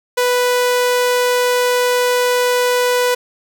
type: tone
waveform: sawtooth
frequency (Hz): 493.9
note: B4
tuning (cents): 0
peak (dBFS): -9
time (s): 0.17-3.15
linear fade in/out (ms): 10
effects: none